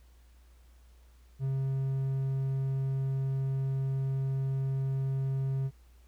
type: tone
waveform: triangle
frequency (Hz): 134.5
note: C3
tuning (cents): +48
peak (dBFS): -26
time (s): 1.39-5.71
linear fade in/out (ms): 50
effects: added 60 Hz sine -55 dBFS peak until 6.07 s + pink hiss -68 dBFS RMS until 6.07 s